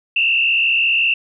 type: tone with frequency modulation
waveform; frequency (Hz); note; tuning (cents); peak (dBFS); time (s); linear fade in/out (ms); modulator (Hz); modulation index
sine; 2717; F7; -48; -13; 0.16-1.14; 5; 65.4; 1.5
effects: none